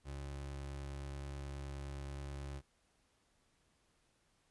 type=tone; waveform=30% pulse; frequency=69.5 Hz; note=C#2; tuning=5 cents sharp; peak=-40 dBFS; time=0.04-2.62 s; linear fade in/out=50 ms; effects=pink hiss -75 dBFS RMS until 4.5 s + resampled to 24000 Hz